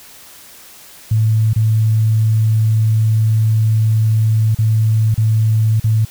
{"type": "tone with dropouts", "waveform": "sine", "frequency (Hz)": 110, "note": "A2", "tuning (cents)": 0, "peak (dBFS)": -10, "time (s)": [1.11, 6.05], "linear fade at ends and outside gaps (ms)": 5, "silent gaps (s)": [[1.533, 1.56], [4.548, 4.587], [5.144, 5.177], [5.799, 5.841]], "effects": ["white hiss -40 dBFS RMS until 6.1 s"]}